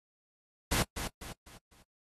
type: noise with echo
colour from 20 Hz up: pink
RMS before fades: -29 dBFS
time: 0.71-0.83 s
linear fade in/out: 10 ms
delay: 250 ms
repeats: 4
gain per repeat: -8 dB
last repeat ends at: 1.83 s
effects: noise-tail reverb RT60 0.1 s tail -24 dB re dry + AAC 32 kbps